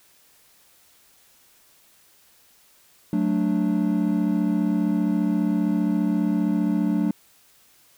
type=chord; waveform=triangle; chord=D major; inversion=first; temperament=equal; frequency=185 / 220 / 293.7 Hz; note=F#3 / A3 / D4; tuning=0 / 0 / 0 cents; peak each=-22 dBFS; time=3.13-7.11 s; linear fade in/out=2 ms; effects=white hiss -57 dBFS RMS until 7.97 s